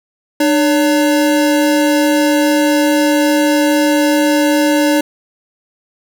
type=tone pair together; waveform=square; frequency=300.4 / 567 Hz; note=D4 / C#5; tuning=+39 / +39 cents; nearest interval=major seventh; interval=1100 cents; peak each=-12 / -16 dBFS; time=0.4-5.01 s; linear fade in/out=5 ms; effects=none